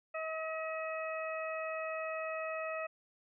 harmonic tone, 638 Hz, D#5, 43 cents sharp, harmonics 1 / 2 / 3 / 4, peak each -38 / -42 / -46 / -44 dBFS, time 0.14-2.87 s, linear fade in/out 10 ms, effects none

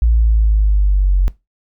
sine linear sweep, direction down, 57.6 to 45.44 Hz, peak -8 dBFS, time 0.02-1.28 s, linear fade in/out 0 ms, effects noise-tail reverb RT60 0.2 s tail -19 dB re dry + tanh soft clip ceiling -4 dBFS

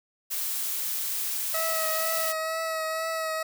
blue noise, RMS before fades -30 dBFS, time 0.3-2.33 s, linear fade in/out 20 ms
20% pulse tone with vibrato, 643 Hz, E5, 43 cents flat, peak -23 dBFS, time 1.54-3.43 s, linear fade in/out 5 ms, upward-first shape triangle, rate 2.1 Hz, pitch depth 24 cents each way
effects none

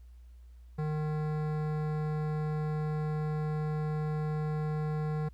sine tone with hard clipping, 152.9 Hz, D#3, 30 cents flat, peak -32 dBFS, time 0.78-5.29 s, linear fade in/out 10 ms, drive 16 dB, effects added 60 Hz sine -49 dBFS peak until 5.33 s + pink hiss -74 dBFS RMS until 5.33 s

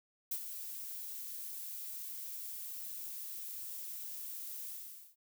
violet noise with ADSR envelope, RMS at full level -35 dBFS, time 0.31-5.16 s, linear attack 7 ms, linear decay 68 ms, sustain -9 dB, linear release 480 ms, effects none

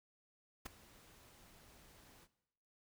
pink noise with ADSR envelope, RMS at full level -44 dBFS, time 0.65-2.28 s, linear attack 12 ms, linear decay 10 ms, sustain -19 dB, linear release 48 ms, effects noise-tail reverb RT60 0.9 s tail -17 dB re dry

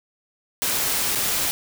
white noise with dropouts, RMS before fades -23 dBFS, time 0.62-1.51 s, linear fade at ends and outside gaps 0 ms, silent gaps 1.15-1.156 s, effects none

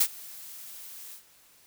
blue noise with ADSR envelope, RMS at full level -20 dBFS, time 0-1.23 s, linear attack 8 ms, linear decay 64 ms, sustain -24 dB, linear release 100 ms, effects white hiss -59 dBFS RMS until 1.66 s

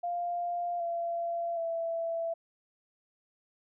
sine tone with pitch steps, 698.5 / 681.8 / 665.4 Hz, F5 / F5 / E5, 0 / -42 / +16 cents, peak -30 dBFS, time 0.03-2.34 s, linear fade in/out 10 ms, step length 770 ms, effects none

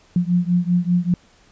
sine beating tone pair, 174.61 / 179.71 Hz, F3 / F3, 0 / +50 cents, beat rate 5.1 Hz, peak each -18 / -19 dBFS, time 0.16-1.14 s, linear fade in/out 2 ms, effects pink hiss -54 dBFS RMS until 1.51 s + resampled to 16000 Hz

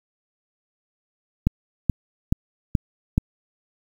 click train, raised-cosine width 5 ms, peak -5 dBFS, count 5, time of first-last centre 1.47-3.179 s, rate 2.34 Hz, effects 7-bit

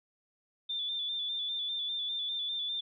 sine tone with vibrato, 3520 Hz, A7, in tune, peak -32 dBFS, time 0.69-2.81 s, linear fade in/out 10 ms, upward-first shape square, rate 5 Hz, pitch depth 34 cents each way, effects none

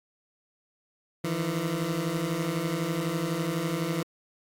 20% pulse beating tone pair, 156.8 / 168.8 Hz, D#3 / E3, +14 / +41 cents, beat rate 12 Hz, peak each -27 / -24 dBFS, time 1.24-4.03 s, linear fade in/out 5 ms, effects AAC 64 kbps

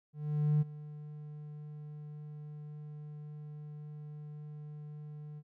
triangle tone with ADSR envelope, 149.7 Hz, D3, 33 cents sharp, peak -21 dBFS, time 0.13-5.43 s, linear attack 480 ms, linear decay 24 ms, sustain -20 dB, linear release 51 ms, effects tanh soft clip ceiling -20 dBFS

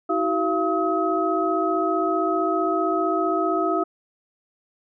sine tone cluster, 321.9 / 377.3 / 685 / 1274 Hz, E4 / F#4 / F5 / D#6, -41 / +34 / -34 / +41 cents, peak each -25 dBFS, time 0.09-3.84 s, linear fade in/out 10 ms, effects none

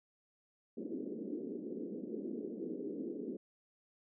white band-pass noise, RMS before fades -42 dBFS, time 0.77-3.37 s, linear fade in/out 5 ms, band 200 to 430 Hz, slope 48 dB/octave, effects none

